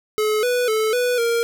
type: tone with pitch steps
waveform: square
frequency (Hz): 428.4 / 492.5 / 435.9 / 492.7 / 466.2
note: A4 / B4 / A4 / B4 / A#4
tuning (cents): -46 / -5 / -16 / -4 / 0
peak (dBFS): -18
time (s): 0.18-1.43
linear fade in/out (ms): 0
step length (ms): 250
effects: none